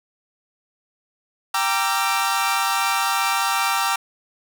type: chord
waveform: sawtooth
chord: E half-diminished seventh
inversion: first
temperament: equal with one note detuned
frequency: 784 / 932.3 / 1174.7 / 1350.9 Hz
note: G5 / Bb5 / D6 / E6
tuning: 0 / 0 / 0 / +42 cents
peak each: -21 dBFS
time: 1.54-3.96 s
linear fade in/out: 5 ms
effects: none